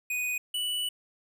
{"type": "tone pair in turn", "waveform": "square", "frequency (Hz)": [2485, 2961], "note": ["D#7", "F#7"], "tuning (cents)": [-3, 1], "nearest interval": "minor third", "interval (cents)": 304, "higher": "second", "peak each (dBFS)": [-29, -29], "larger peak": "neither", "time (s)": [[0.1, 0.38], [0.54, 0.89]], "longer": "second", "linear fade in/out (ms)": 5, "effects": []}